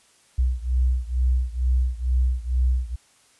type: beating tone pair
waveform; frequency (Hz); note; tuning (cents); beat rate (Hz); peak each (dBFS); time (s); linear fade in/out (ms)
sine; 61.9 / 64.1; B1 / C2; +5 / -35; 2.2; -21 / -23; 0.38-2.96; 10
effects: white hiss -58 dBFS RMS until 3.39 s + resampled to 24000 Hz